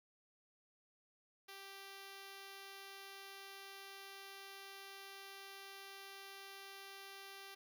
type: tone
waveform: 5% pulse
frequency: 392 Hz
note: G4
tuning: in tune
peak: -40 dBFS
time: 1.48-7.55 s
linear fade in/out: 10 ms
effects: none